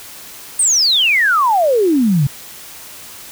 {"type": "exponential sweep", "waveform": "sine", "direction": "down", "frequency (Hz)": [9010, 131.1], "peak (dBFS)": -10, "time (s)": [0.59, 2.27], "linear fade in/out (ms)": 5, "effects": ["white hiss -35 dBFS RMS until 3.31 s"]}